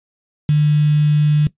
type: tone with quantisation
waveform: sine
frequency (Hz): 149.6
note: D3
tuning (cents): +32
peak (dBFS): -10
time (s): 0.49-1.47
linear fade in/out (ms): 2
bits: 5
effects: noise-tail reverb RT60 0.1 s tail -17 dB re dry + resampled to 8000 Hz